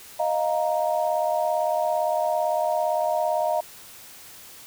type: chord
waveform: sine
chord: Eb suspended second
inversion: none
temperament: just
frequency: 622.3 / 700 / 933.4 Hz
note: Eb5 / F5 / Bb5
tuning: 0 / +4 / +2 cents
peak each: -24 / -25 / -28 dBFS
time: 0.19-3.61 s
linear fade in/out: 10 ms
effects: white hiss -45 dBFS RMS until 4.66 s